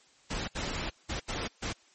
pink noise bursts at uneven times, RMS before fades -34 dBFS, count 5, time 0.3-0.48 / 0.55-0.9 / 1.09-1.2 / 1.28-1.48 / 1.62-1.73 s, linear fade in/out 10 ms, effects white hiss -62 dBFS RMS until 1.94 s + MP3 32 kbps

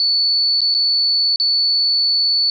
sine tone with dropouts, 4459 Hz, C#8, 9 cents sharp, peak -13 dBFS, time 0-2.5 s, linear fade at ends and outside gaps 1 ms, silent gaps 0.607-0.616 / 0.742-0.748 / 1.36-1.399 s, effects none

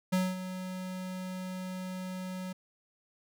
square tone with ADSR envelope, 185 Hz, F#3, in tune, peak -25 dBFS, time 0.12-2.53 s, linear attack 14 ms, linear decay 220 ms, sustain -12 dB, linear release 9 ms, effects none

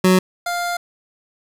25% pulse tone pair in turn, 185.3 / 699.6 Hz, F#3 / F5, +3 / +3 cents, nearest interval octave + major seventh, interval 2300 cents, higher second, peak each -7 / -17 dBFS, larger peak first, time 0.04-0.19 / 0.46-0.77 s, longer second, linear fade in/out 5 ms, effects resampled to 32000 Hz + 7-bit

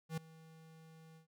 square tone with ADSR envelope, 160.9 Hz, E3, 42 cents flat, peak -36 dBFS, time 0.09-1.27 s, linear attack 84 ms, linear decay 6 ms, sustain -21 dB, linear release 110 ms, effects none

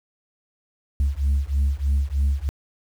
sine beating tone pair, 68.1 / 71.3 Hz, C#2 / C#2, -30 / +49 cents, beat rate 3.2 Hz, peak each -20 dBFS, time 1-2.49 s, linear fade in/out 0 ms, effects tanh soft clip ceiling -15 dBFS + 8-bit

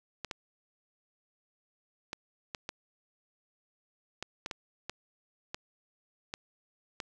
clicks, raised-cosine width 0.2 ms, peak -19 dBFS, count 12, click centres 0.247 / 0.312 / 2.131 / 2.548 / 2.691 / 4.226 / 4.461 / 4.512 / 4.896 / 5.545 / 6.339 / 7.002 s, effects none

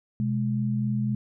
sine tone pair together, 126 / 209.8 Hz, B2 / G#3, +35 / +18 cents, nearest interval major sixth, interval 883 cents, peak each -26 dBFS, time 0.2-1.15 s, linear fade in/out 0 ms, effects none

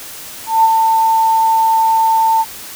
sine tone with ADSR envelope, 895 Hz, A5, 29 cents sharp, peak -5 dBFS, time 0.46-2.45 s, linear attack 180 ms, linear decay 32 ms, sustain -4 dB, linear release 43 ms, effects white hiss -31 dBFS RMS until 2.75 s

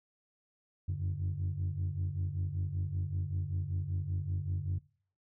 sine tone cluster, 88.6 / 93.8 / 144.1 Hz, F2 / F#2 / D3, +25 / +24 / -33 cents, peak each -35 / -33 / -37 dBFS, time 0.88-4.79 s, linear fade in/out 10 ms, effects noise-tail reverb RT60 0.5 s tail -22 dB re dry + tanh soft clip ceiling -27 dBFS

